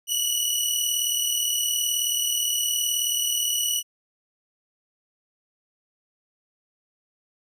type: tone pair together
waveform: 15% pulse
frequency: 2921 / 2960 Hz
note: F#7 / F#7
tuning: -23 / 0 cents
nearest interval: unison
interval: 23 cents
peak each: -18 dBFS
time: 0.07-3.83 s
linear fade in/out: 50 ms
effects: none

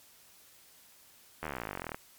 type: slowing click train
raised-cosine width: 0.5 ms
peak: -21 dBFS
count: 29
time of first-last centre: 1.43-1.945 s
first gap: 12 ms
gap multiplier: 1.03
effects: white hiss -59 dBFS RMS until 2.18 s + MP3 96 kbps

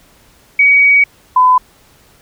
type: tone pair in turn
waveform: sine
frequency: 2259 / 1008.9 Hz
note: C#7 / B5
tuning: +32 / +37 cents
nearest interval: octave + major second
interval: 1395 cents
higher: first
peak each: -5 dBFS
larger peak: neither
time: 0.59-1.04 / 1.36-1.58 s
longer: first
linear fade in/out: 5 ms
effects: pink hiss -48 dBFS RMS until 2.21 s

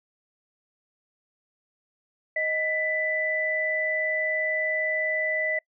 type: tone pair together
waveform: sine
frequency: 626 / 1987.4 Hz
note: D#5 / B6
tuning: +10 / +10 cents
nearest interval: octave + minor sixth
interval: 2000 cents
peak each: -29 / -25 dBFS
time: 2.36-5.59 s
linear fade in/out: 5 ms
effects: noise-tail reverb RT60 0.1 s tail -25 dB re dry

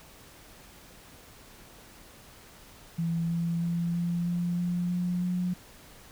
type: tone with pitch steps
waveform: sine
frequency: 167.1 / 168.85 / 170.61 / 172.39 / 174.2 / 176.02 / 177.86 / 179.72 Hz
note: E3 / E3 / F3 / F3 / F3 / F3 / F3 / F3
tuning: +24 / +42 / -40 / -22 / -4 / +14 / +32 / +50 cents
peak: -26 dBFS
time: 2.98-5.54 s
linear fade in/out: 10 ms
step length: 320 ms
effects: pink hiss -52 dBFS RMS until 6.11 s

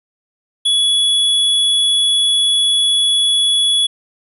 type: tone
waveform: square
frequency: 3389 Hz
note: G#7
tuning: 34 cents sharp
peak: -12 dBFS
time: 0.65-3.87 s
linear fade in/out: 10 ms
effects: resampled to 32000 Hz

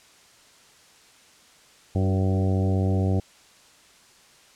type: harmonic tone with a mistuned harmonic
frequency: 95.4 Hz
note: G2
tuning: 47 cents flat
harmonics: 1 / 2 / 3 / 4 / 5 / 6 / 7 / 8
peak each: -21 / -27 / -31 / -33 / -35 / -37 / -38 / -39 dBFS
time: 1.95-3.2 s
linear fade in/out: 5 ms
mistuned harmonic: 4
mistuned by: -16 cents
effects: white hiss -54 dBFS RMS until 4.55 s + low-pass 8000 Hz 12 dB/octave

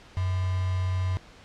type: tone with quantisation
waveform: sine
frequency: 92.2 Hz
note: F#2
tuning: 6 cents flat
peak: -24 dBFS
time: 0.17-1.17 s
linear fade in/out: 0 ms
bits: 6
effects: pink hiss -51 dBFS RMS until 1.44 s + low-pass 5000 Hz 12 dB/octave

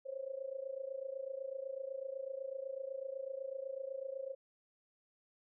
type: tone with amplitude modulation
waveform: sine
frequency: 536 Hz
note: C5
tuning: 42 cents sharp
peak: -36 dBFS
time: 0.05-4.35 s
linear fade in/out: 20 ms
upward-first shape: sine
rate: 28 Hz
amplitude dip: 85%
effects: none

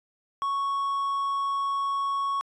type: tone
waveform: triangle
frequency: 1108.7 Hz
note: C#6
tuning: in tune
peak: -23 dBFS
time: 0.42-2.41 s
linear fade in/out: 0 ms
effects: resampled to 24000 Hz

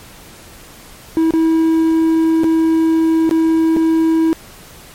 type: tone with dropouts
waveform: triangle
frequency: 323.8 Hz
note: E4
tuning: 31 cents flat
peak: -8 dBFS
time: 1.17-4.33 s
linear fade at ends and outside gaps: 0 ms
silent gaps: 1.307-1.337 / 2.435-2.442 / 3.293-3.311 / 3.764-3.769 s
effects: pink hiss -39 dBFS RMS until 4.94 s + MP3 64 kbps

